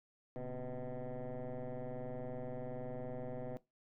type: tone with frequency modulation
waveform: sine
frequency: 245.4 Hz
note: B3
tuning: 11 cents flat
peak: -37 dBFS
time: 0.36-3.57 s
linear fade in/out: 0 ms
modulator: 128 Hz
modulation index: 3.3
effects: noise-tail reverb RT60 0.2 s tail -20 dB re dry + tanh soft clip ceiling -39 dBFS